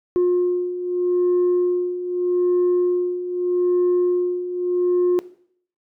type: beating tone pair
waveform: sine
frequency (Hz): 356.5 / 357.31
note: F4 / F4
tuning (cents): +36 / +40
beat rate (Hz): 0.81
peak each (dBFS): -21 / -16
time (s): 0.16-5.19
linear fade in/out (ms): 0
effects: noise-tail reverb RT60 0.6 s tail -19 dB re dry + tanh soft clip ceiling -13 dBFS